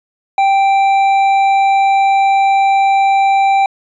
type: tone with hard clipping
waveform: sine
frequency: 784 Hz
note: G5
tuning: in tune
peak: -10 dBFS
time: 0.38-3.66 s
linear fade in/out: 2 ms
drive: 7 dB
effects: resampled to 16000 Hz